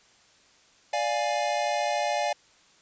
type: chord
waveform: square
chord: D diminished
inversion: none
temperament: equal with one note detuned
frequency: 587.3 / 700.9 / 830.6 Hz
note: D5 / F5 / Ab5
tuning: 0 / +6 / 0 cents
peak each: -30 dBFS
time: 0.93-2.33 s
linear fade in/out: 5 ms
effects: white hiss -59 dBFS RMS until 2.81 s + resampled to 16000 Hz